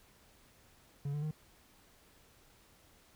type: tone with pitch steps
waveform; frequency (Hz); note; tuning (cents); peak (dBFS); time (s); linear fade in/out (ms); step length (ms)
triangle; 141.9 / 147.76 / 153.85; C#3 / D3 / D#3; +41 / +11 / -19; -32; 1.05-1.311; 5; 87
effects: pink hiss -64 dBFS RMS until 3.15 s